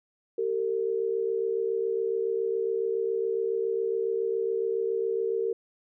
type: tone pair together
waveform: sine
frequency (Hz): 387.9 / 455.1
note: G4 / A#4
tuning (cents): -18 / -42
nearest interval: minor third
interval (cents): 276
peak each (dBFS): -29 / -27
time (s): 0.38-5.53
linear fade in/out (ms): 5
effects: none